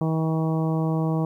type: harmonic tone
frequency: 160 Hz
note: D#3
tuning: 49 cents sharp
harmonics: 1 / 2 / 3 / 4 / 5 / 6 / 7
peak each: -22 / -28 / -32 / -34 / -36 / -38 / -39 dBFS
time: 0.01-1.25 s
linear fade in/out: 2 ms
effects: 10-bit